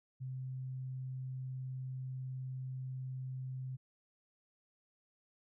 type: tone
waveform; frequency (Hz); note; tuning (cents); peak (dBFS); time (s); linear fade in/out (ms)
sine; 129.9; C3; -12; -39; 0.2-3.77; 20
effects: none